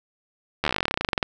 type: slowing click train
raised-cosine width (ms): 0.3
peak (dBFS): -6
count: 23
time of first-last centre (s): 0.64-1.228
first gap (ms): 12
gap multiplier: 1.07
effects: none